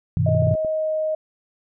sine chord, G augmented, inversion none, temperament equal with one note detuned, 98 / 123.47 / 158.1 Hz, G2 / B2 / D#3, 0 / 0 / +28 cents, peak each -21 dBFS, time 0.17-0.54 s, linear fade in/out 0 ms
sine tone with pitch glide, 629 to 624.7 Hz, D#5 to D#5, +19 to +7 cents, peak -20 dBFS, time 0.26-1.15 s, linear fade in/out 5 ms, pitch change -12 cents, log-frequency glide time 0.64-0.93 s
clicks, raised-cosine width 2 ms, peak -21 dBFS, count 7, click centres 0.29 / 0.349 / 0.422 / 0.471 / 0.511 / 0.551 / 0.648 s
effects none

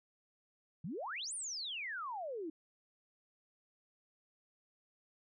sine exponential two-way sweep, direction up then down, 141.6 to 9830 to 301.6 Hz, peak -39 dBFS, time 0.84-2.5 s, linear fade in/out 5 ms, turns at 1.34 s, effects none

